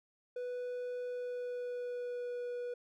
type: tone with pitch glide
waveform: triangle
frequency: 493.9 to 487.4 Hz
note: B4 to B4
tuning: 0 to -23 cents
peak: -35 dBFS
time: 0.36-2.74 s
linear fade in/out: 5 ms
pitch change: -23 cents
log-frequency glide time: 1.05-2.4 s
effects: none